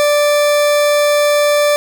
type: tone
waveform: 40% pulse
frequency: 587.3 Hz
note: D5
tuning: in tune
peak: -9 dBFS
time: 0-1.76 s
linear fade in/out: 0 ms
effects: none